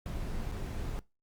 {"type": "noise with dropouts", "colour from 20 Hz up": "brown", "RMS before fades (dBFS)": -36, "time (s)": [0.06, 0.99], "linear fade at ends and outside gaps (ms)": 0, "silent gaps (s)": [0.514, 0.521], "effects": ["noise-tail reverb RT60 0.2 s tail -20 dB re dry", "Opus 48 kbps"]}